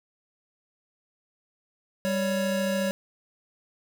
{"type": "tone pair together", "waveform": "square", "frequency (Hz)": [196.93, 557], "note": ["G3", "C#5"], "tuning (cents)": [8, 8], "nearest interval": "octave + tritone", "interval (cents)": 1800, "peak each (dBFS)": -28, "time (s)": [2.05, 2.91], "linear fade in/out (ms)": 0, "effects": []}